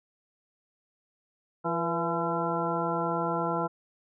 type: harmonic tone with a mistuned harmonic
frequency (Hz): 169.3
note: E3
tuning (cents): +46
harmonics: 1 / 2 / 3 / 4 / 5 / 6 / 8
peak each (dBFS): -34 / -34 / -34 / -34 / -34 / -34 / -34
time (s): 1.64-3.68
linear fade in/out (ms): 20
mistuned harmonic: 3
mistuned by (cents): -59
effects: none